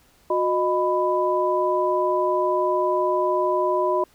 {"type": "tone cluster", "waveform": "sine", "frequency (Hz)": [364.3, 617, 994], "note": ["F#4", "D#5", "B5"], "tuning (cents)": [-27, -15, 11], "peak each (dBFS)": -23, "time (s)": [0.3, 4.04], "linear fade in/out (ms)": 5, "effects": ["pink hiss -58 dBFS RMS until 4.14 s"]}